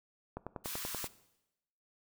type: click train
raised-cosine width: 1 ms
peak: -25 dBFS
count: 8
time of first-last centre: 0.37-1.043 s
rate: 10.4 Hz
type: high-pass noise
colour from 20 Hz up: white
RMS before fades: -41 dBFS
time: 0.64-1.08 s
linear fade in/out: 20 ms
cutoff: 930 Hz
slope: 96 dB/octave
effects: noise-tail reverb RT60 0.9 s tail -18 dB re dry